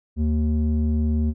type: tone with low-pass filter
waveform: square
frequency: 76.5 Hz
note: D#2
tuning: 29 cents flat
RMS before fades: -21 dBFS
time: 0.16-1.34 s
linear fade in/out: 50 ms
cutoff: 240 Hz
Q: 1.9
effects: none